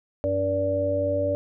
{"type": "harmonic tone with a mistuned harmonic", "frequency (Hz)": 95.4, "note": "G2", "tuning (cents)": -47, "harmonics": [1, 3, 5, 6], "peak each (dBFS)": [-30, -31, -31, -23], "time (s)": [0.24, 1.35], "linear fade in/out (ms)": 0, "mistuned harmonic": 6, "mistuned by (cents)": 25, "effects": []}